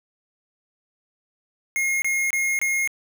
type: tone bursts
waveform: square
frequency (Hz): 2148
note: C7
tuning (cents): +45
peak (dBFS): -21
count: 4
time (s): 1.76-2.875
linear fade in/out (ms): 0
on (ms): 260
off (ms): 25
effects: none